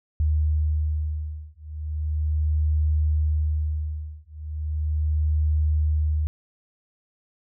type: beating tone pair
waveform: sine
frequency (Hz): 76.3 / 76.67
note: D#2 / D#2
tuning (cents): -33 / -25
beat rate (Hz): 0.37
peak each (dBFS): -24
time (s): 0.2-6.27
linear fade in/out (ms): 0
effects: none